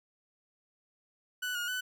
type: tone with pitch steps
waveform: 30% pulse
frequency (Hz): 1488 / 1433 / 1498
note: F#6 / F6 / F#6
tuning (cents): +9 / +44 / +21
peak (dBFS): -30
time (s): 1.42-1.81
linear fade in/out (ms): 10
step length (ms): 130
effects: none